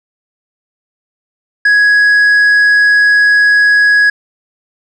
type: tone with tanh clipping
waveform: triangle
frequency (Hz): 1668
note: G#6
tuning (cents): +7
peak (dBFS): -6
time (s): 1.65-4.1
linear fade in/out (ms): 5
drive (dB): 8
effects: none